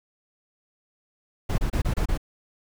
brown noise bursts, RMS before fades -23 dBFS, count 6, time 1.49-2.177 s, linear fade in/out 10 ms, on 92 ms, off 27 ms, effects none

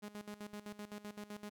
sawtooth tone with tremolo, 207.7 Hz, G#3, in tune, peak -40 dBFS, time 0.02-1.5 s, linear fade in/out 20 ms, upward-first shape square, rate 7.8 Hz, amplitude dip 80%, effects none

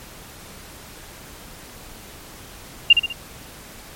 sine tone with echo, 2794 Hz, F7, in tune, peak -5 dBFS, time 2.9-2.93 s, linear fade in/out 5 ms, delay 66 ms, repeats 3, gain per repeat -7 dB, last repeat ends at 3.128 s, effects pink hiss -41 dBFS RMS until 3.95 s + MP3 64 kbps

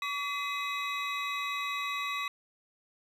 triangle tone cluster, 1137 / 2032 / 2544 / 3845 Hz, C#6 / B6 / D#7 / B7, +44 / +49 / +38 / -47 cents, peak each -33 / -37 / -36 / -38 dBFS, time 0.02-2.28 s, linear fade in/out 2 ms, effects none

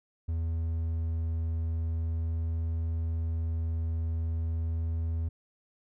triangle tone, 81.8 Hz, E2, 13 cents flat, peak -26 dBFS, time 0.28-5.29 s, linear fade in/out 10 ms, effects none

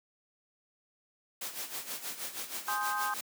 white noise with tremolo, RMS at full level -37 dBFS, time 1.41-3.21 s, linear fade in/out 5 ms, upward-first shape sine, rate 6.3 Hz, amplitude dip 70%
sine chord, Ab major seventh, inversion none, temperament equal with one note detuned, 830.6 / 1046.5 / 1248.1 / 1568 Hz, Ab5 / C6 / Eb6 / G6, 0 / 0 / +5 / 0 cents, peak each -36 dBFS, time 2.68-3.14 s, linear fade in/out 2 ms
effects high-pass 200 Hz 12 dB/octave

